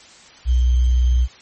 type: tone with sample-and-hold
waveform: sine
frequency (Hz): 61.6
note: B1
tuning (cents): -4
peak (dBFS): -12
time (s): 0.45-1.28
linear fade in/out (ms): 50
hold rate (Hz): 3150
effects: white hiss -45 dBFS RMS until 1.41 s + MP3 32 kbps